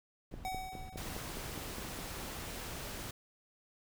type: noise bursts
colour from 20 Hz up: brown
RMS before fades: -47 dBFS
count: 4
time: 0.31-1.102 s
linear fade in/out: 5 ms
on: 180 ms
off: 24 ms
type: click train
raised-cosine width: 2 ms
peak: -30 dBFS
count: 9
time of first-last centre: 0.34-1.989 s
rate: 4.85 Hz
type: tone with exponential decay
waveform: square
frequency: 753 Hz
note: F#5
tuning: 30 cents sharp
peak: -36 dBFS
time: 0.45-1.65 s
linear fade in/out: 0 ms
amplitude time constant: 260 ms
type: noise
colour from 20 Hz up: pink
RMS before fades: -43 dBFS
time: 0.97-3.11 s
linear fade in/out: 5 ms
effects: none